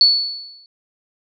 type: tone with exponential decay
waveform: sine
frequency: 4435 Hz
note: C#8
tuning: in tune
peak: -6 dBFS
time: 0.01-0.66 s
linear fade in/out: 1 ms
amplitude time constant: 140 ms
effects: none